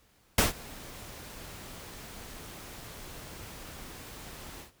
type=noise with ADSR envelope; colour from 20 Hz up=pink; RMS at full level=-21 dBFS; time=0.38-4.72 s; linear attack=4 ms; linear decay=140 ms; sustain=-24 dB; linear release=120 ms; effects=pink hiss -65 dBFS RMS until 4.8 s